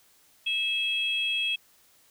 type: tone pair together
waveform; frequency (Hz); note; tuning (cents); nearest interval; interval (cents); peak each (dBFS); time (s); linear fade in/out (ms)
sine; 2611 / 3287; E7 / G#7; -17 / -19; major third; 398; -27; 0.46-1.56; 10
effects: tanh soft clip ceiling -18 dBFS + white hiss -61 dBFS RMS until 2.1 s